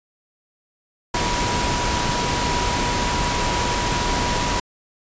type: tone in noise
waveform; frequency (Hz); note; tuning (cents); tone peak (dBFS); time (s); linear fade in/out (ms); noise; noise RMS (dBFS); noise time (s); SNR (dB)
sine; 970; B5; -31; -25; 1.14-4.6; 5; pink; -22; 1.14-4.6; -6
effects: resampled to 16000 Hz